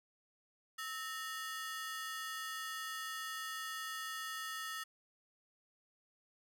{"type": "ring-modulated tone", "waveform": "sawtooth", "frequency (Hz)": 1568, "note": "G6", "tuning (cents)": 0, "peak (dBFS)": -34, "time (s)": [0.78, 4.84], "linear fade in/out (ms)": 10, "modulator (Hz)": 269, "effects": []}